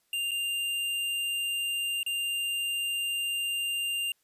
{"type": "tone with dropouts", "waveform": "square", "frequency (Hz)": 2794, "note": "F7", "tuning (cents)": 0, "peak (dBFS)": -29, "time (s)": [0.13, 4.12], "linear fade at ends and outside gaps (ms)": 2, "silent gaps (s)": [[0.31, 0.315], [2.031, 2.063]], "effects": ["white hiss -72 dBFS RMS until 4.23 s", "resampled to 32000 Hz"]}